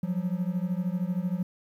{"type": "beating tone pair", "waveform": "triangle", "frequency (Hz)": [174.61, 187.61], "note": ["F3", "F#3"], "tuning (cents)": [0, 24], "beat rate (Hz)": 13, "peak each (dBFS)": [-27, -28], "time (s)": [0.03, 1.43], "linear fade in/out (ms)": 5, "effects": ["10-bit"]}